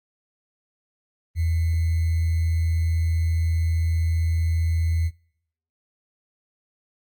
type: tone with sample-and-hold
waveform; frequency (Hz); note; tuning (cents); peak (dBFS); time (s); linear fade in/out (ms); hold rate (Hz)
sine; 82.41; E2; 0; -19; 1.35-5.11; 50; 2100
effects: noise-tail reverb RT60 0.7 s tail -25 dB re dry + Opus 24 kbps